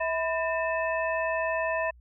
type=tone cluster; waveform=sine; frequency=649 / 999 / 1797 / 2604 Hz; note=E5 / B5 / A6 / E7; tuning=-27 / +20 / +36 / -22 cents; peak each=-28 / -32 / -32 / -36 dBFS; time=0-1.91 s; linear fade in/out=10 ms; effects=added 60 Hz sine -51 dBFS peak until 2 s